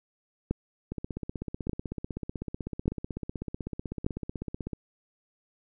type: two click trains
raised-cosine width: 3 ms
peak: -14 / -21 dBFS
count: 4 / 62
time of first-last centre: 0.51-4.065 / 0.92-4.732 s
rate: 0.844 / 16 Hz
effects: none